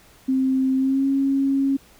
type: tone with pitch glide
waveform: sine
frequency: 263.1 to 273.2 Hz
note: C4 to C#4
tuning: +10 to -25 cents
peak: -17 dBFS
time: 0.28-1.77 s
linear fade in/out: 10 ms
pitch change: +65 cents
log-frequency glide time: 0.76-1.07 s
effects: pink hiss -52 dBFS RMS until 1.99 s